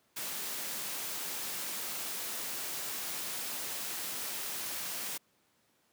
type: noise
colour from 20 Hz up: white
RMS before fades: -38 dBFS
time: 0.16-5.18 s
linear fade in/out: 10 ms
effects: pink hiss -71 dBFS RMS until 5.92 s + high-pass 150 Hz 12 dB/octave